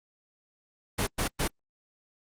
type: noise bursts at uneven times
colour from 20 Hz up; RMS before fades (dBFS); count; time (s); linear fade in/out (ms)
pink; -27; 3; 0.98-1.07 / 1.18-1.28 / 1.39-1.48; 10
effects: low-pass 12000 Hz 12 dB/octave + Opus 32 kbps